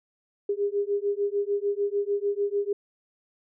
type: beating tone pair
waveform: sine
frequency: 402.2 / 408.9 Hz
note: G4 / G#4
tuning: +44 / -27 cents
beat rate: 6.7 Hz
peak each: -27 dBFS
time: 0.49-2.73 s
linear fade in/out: 5 ms
effects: none

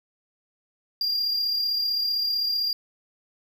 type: tone with amplitude modulation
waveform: triangle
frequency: 4791 Hz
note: D8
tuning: 34 cents sharp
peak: -20 dBFS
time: 1.01-2.73 s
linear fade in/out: 2 ms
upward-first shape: sine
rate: 35.6 Hz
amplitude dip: 35%
effects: none

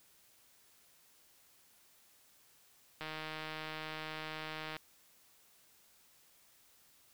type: click train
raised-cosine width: 0.3 ms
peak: -26 dBFS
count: 275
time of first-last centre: 3.01-4.766 s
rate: 156 Hz
effects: white hiss -66 dBFS RMS until 7.13 s

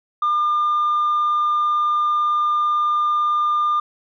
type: tone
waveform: sine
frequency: 1203 Hz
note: D6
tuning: 41 cents sharp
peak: -14 dBFS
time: 0.22-3.8 s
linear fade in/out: 5 ms
effects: tanh soft clip ceiling -14 dBFS

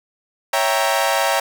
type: chord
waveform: sawtooth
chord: C# diminished seventh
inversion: none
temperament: equal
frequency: 554.4 / 659.3 / 784 / 932.3 Hz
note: C#5 / E5 / G5 / Bb5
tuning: 0 / 0 / 0 / 0 cents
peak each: -18 dBFS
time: 0.53-1.4 s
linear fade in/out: 5 ms
effects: none

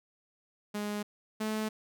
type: tone pair in turn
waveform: sawtooth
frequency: 207.7 / 216.5 Hz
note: G#3 / A3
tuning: 0 / -28 cents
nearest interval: minor second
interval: 72 cents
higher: second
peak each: -29 / -27 dBFS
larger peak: second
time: 0.74-1.03 / 1.4-1.69 s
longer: neither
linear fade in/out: 10 ms
effects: none

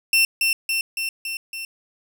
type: tone with echo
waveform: sawtooth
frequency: 2700 Hz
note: E7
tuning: 41 cents sharp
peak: -11 dBFS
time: 0.13-0.25 s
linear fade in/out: 2 ms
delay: 280 ms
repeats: 5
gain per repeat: -3 dB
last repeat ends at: 1.65 s
effects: none

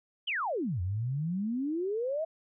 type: exponential two-way sweep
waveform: sine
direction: down then up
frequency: 3232 to 85.8 to 662 Hz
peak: -29 dBFS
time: 0.27-2.25 s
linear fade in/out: 10 ms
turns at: 0.81 s
effects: none

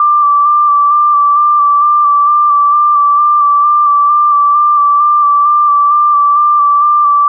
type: tone with vibrato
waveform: sine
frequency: 1174.7 Hz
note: D6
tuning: in tune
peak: -5 dBFS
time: 0-7.28 s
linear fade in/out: 2 ms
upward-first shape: square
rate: 2.2 Hz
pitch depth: 19 cents each way
effects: none

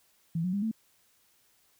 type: tone with pitch steps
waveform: sine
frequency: 165.3 / 182.36 / 201.2 / 221.9 Hz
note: E3 / F#3 / G3 / A3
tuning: +5 / -25 / +45 / +15 cents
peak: -27 dBFS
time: 0.35-0.714 s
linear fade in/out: 5 ms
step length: 91 ms
effects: white hiss -67 dBFS RMS until 1.79 s

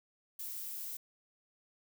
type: noise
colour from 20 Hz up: violet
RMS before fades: -42 dBFS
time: 0.39-0.97 s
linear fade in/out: 5 ms
effects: none

